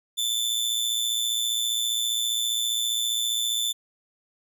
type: tone with amplitude modulation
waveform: sawtooth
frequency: 3520 Hz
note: A7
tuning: in tune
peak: -18 dBFS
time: 0.17-3.73 s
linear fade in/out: 20 ms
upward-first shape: sine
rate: 115 Hz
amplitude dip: 60%
effects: none